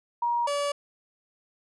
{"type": "tone pair in turn", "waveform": ["sine", "30% pulse"], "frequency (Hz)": [949, 573.9], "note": ["A#5", "D5"], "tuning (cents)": [31, -40], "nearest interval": "major sixth", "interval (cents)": 871, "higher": "first", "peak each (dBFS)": [-23, -23], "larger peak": "neither", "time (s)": [[0.22, 0.47], [0.47, 0.72]], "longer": "neither", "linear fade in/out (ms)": 5, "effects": ["resampled to 24000 Hz"]}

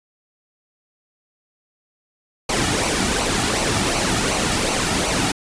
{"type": "noise with flanger", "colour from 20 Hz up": "pink", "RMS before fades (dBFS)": -20, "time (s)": [2.49, 5.32], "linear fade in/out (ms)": 5, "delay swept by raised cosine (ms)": [0.57, 1.97], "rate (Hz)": 2.7, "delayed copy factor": -0.55, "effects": ["resampled to 22050 Hz"]}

